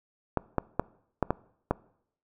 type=clicks; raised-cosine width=1 ms; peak=-10 dBFS; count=6; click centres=0.373 / 0.583 / 0.796 / 1.227 / 1.306 / 1.71 s; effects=noise-tail reverb RT60 0.7 s tail -22 dB re dry